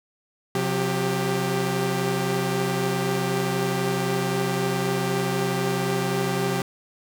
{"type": "tone cluster", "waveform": "sawtooth", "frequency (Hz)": [132.4, 180.8, 393.3], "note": ["C3", "F#3", "G4"], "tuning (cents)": [21, -40, 6], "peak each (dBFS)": [-24, -23, -22], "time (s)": [0.55, 6.62], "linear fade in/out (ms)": 2, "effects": []}